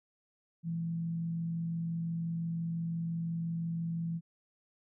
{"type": "tone with frequency modulation", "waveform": "sine", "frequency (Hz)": 166.7, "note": "E3", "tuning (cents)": 20, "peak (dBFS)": -32, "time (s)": [0.63, 4.21], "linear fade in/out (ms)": 50, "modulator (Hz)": 45.8, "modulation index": 0.23, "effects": []}